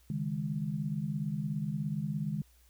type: chord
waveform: sine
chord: C# suspended second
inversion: none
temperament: equal with one note detuned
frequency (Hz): 138.59 / 155.56 / 205.4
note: C#3 / D#3 / G#3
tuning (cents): 0 / 0 / -19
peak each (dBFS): -38 / -34 / -36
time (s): 0.1-2.42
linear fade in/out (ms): 2
effects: added 60 Hz sine -61 dBFS peak until 2.69 s + white hiss -67 dBFS RMS until 2.69 s